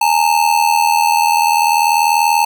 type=ring-modulated tone; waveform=square; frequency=878 Hz; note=A5; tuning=4 cents flat; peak=-8 dBFS; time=0.01-2.45 s; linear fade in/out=5 ms; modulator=40.2 Hz; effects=none